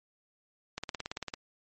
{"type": "click train", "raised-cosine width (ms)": 0.2, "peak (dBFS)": -18, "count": 11, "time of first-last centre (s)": [0.78, 1.339], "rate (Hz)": 17.9, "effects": ["MP3 32 kbps"]}